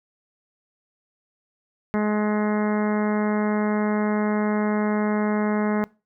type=harmonic tone; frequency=210.8 Hz; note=G#3; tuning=26 cents sharp; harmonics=1 / 2 / 3 / 4 / 5 / 6 / 7 / 8 / 9 / 10; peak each=-21 / -27 / -31 / -33 / -35 / -37 / -38 / -39 / -40 / -41 dBFS; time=1.94-5.84 s; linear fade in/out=0 ms; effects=noise-tail reverb RT60 0.3 s tail -23 dB re dry